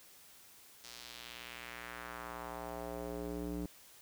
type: tone with band-pass filter sweep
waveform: square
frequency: 59.5 Hz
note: A#1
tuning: 36 cents sharp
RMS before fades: -44 dBFS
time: 0.84-3.66 s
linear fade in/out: 0 ms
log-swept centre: 5400 to 270 Hz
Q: 1.6
effects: white hiss -59 dBFS RMS until 4.01 s